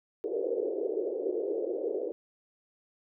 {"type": "band-pass noise", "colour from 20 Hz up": "white", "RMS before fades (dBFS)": -32, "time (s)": [0.24, 2.12], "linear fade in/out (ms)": 0, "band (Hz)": [360, 500], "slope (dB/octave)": 48, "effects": []}